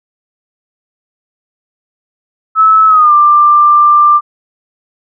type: tone with pitch glide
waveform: sine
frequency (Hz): 1301 to 1186.2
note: E6 to D6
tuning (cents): -23 to +17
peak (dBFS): -3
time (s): 2.55-4.21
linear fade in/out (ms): 50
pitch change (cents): -160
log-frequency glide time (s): 2.87-3.13
effects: none